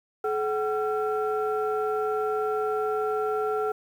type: tone cluster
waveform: sine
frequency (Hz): 427.7 / 753 / 1360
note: A4 / F#5 / F6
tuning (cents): -49 / +30 / -46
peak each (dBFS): -25 / -30 / -31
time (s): 0.24-3.72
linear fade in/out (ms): 5
effects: tanh soft clip ceiling -17 dBFS + 9-bit